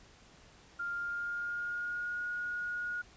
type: tone with pitch glide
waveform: sine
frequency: 1399 to 1442.5 Hz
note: F6 to F#6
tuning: +3 to -44 cents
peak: -34 dBFS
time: 0.79-3.02 s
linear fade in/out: 10 ms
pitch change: +53 cents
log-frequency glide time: 0.92-2.23 s
effects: pink hiss -59 dBFS RMS until 3.16 s + resampled to 16000 Hz